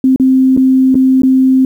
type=tone with dropouts; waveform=sine; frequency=261.6 Hz; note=C4; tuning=in tune; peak=-5 dBFS; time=0.04-1.65 s; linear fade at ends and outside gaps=2 ms; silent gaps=0.161-0.198 / 0.566-0.574 / 0.945-0.953 / 1.22-1.233 s; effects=7-bit